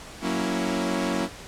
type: chord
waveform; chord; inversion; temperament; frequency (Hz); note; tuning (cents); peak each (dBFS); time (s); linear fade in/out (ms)
sawtooth; F# dominant seventh; none; equal; 185 / 233.1 / 277.2 / 329.6; F#3 / A#3 / C#4 / E4; 0 / 0 / 0 / 0; -26; 0.21-1.29; 50
effects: pink hiss -42 dBFS RMS until 1.47 s + low-pass 9000 Hz 12 dB/octave